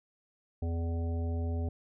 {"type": "harmonic tone", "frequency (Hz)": 83.6, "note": "E2", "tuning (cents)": 25, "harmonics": [1, 3, 5, 7, 9], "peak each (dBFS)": [-30, -40, -44, -47, -49], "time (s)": [0.62, 1.69], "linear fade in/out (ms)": 5, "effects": []}